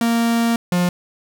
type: tone pair in turn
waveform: 45% pulse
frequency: 232.1 / 177.45 Hz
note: A#3 / F3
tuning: -7 / +28 cents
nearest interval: perfect fourth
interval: 465 cents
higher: first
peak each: -15 dBFS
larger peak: neither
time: 0.01-0.56 / 0.72-0.89 s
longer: first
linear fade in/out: 2 ms
effects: none